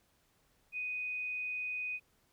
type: tone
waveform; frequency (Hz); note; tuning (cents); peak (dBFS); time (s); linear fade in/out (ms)
sine; 2492; D#7; +2; -35; 0.72-2; 50
effects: pink hiss -72 dBFS RMS until 2.32 s